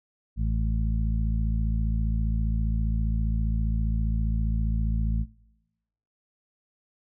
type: harmonic tone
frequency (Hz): 55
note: A1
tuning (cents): 0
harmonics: 1 / 2 / 3 / 4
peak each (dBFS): -24 / -30 / -34 / -36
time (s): 0.36-5.26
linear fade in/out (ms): 50
effects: noise-tail reverb RT60 1.0 s tail -23 dB re dry